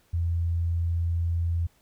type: tone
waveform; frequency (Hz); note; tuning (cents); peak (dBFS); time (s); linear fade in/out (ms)
sine; 84.6; E2; +45; -23; 0.13-1.67; 10
effects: pink hiss -64 dBFS RMS until 1.81 s